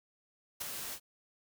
white noise with ADSR envelope, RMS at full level -34 dBFS, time 0.6-1 s, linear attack 18 ms, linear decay 4 ms, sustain -7 dB, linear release 71 ms, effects none

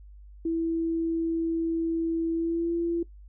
sine tone with pitch glide, 329.6 to 338.9 Hz, E4 to E4, 0 to +48 cents, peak -24 dBFS, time 0.45-3.03 s, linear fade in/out 5 ms, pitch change +48 cents, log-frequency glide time 2.33-2.73 s, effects noise-tail reverb RT60 0.1 s tail -18 dB re dry + added 50 Hz sine -45 dBFS peak until 3.28 s

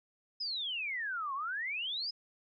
sine exponential two-way sweep, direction down then up, 5160 to 1046.5 to 5160 Hz, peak -34 dBFS, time 0.4-2.11 s, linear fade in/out 10 ms, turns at 1.34 s, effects none

